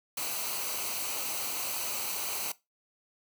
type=noise with comb filter; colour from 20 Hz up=white; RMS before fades=-34 dBFS; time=0.17-2.52 s; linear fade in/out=5 ms; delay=0.57 ms; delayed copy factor=-0.6; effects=noise-tail reverb RT60 0.2 s tail -18 dB re dry